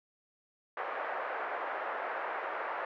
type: band-pass noise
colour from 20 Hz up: pink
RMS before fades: -37 dBFS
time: 0.77-2.85 s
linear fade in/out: 2 ms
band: 530 to 1800 Hz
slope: 24 dB/octave
effects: none